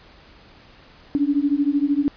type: beating tone pair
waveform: sine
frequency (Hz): 280 / 293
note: C#4 / D4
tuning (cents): +18 / -4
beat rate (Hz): 13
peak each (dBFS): -20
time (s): 1.15-2.08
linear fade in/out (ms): 0
effects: pink hiss -49 dBFS RMS until 2.16 s + resampled to 11025 Hz